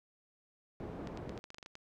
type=low-pass noise; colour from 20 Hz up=white; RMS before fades=-44 dBFS; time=0.8-1.39 s; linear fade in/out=0 ms; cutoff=480 Hz; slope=12 dB/octave
type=clicks; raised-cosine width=0.2 ms; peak=-31 dBFS; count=11; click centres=1.073 / 1.174 / 1.294 / 1.377 / 1.441 / 1.504 / 1.545 / 1.584 / 1.628 / 1.661 / 1.754 s
effects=none

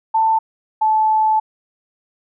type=tone pair in turn; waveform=sine; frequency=888 / 869.7 Hz; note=A5 / A5; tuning=+16 / -20 cents; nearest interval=unison; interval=36 cents; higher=first; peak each=-12 dBFS; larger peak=neither; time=0.14-0.39 / 0.81-1.4 s; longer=second; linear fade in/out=10 ms; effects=none

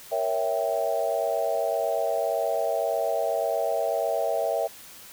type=chord; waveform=sine; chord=A# diminished seventh; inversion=none; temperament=equal with one note detuned; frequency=466.2 / 554.4 / 656.2 / 784 Hz; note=A#4 / C#5 / E5 / G5; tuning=0 / 0 / -8 / 0 cents; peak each=-31 / -29 / -26 / -31 dBFS; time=0.11-4.68 s; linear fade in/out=20 ms; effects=white hiss -46 dBFS RMS until 5.12 s

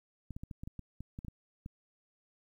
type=clicks; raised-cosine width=5 ms; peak=-30 dBFS; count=12; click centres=0.307 / 0.365 / 0.435 / 0.512 / 0.635 / 0.675 / 0.793 / 1.006 / 1.189 / 1.248 / 1.283 / 1.661 s; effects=11-bit

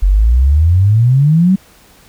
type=exponential sweep; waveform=sine; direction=up; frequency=44.58 to 196 Hz; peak=-6 dBFS; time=0.02-1.56 s; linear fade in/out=10 ms; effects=pink hiss -45 dBFS RMS until 2.08 s

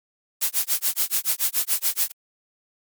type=noise with tremolo; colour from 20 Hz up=blue; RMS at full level=-20 dBFS; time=0.41-2.12 s; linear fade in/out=10 ms; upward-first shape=sine; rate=7 Hz; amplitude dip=100%; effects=MP3 96 kbps

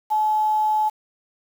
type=tone with quantisation; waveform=sine; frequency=858 Hz; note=A5; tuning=44 cents flat; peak=-17 dBFS; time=0.1-0.9 s; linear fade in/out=20 ms; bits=7; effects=none

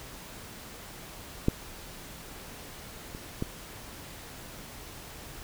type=clicks; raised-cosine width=3 ms; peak=-9 / -27 / -16 dBFS; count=3; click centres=1.484 / 3.149 / 3.424 s; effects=pink hiss -45 dBFS RMS until 5.43 s

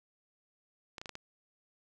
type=clicks; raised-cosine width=0.2 ms; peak=-25 dBFS; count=5; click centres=0.982 / 1.015 / 1.058 / 1.093 / 1.154 s; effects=none

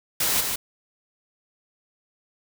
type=noise with echo; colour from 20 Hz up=white; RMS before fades=-23 dBFS; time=0.2-0.41 s; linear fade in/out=5 ms; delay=150 ms; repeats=1; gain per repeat=-4 dB; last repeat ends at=0.56 s; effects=none

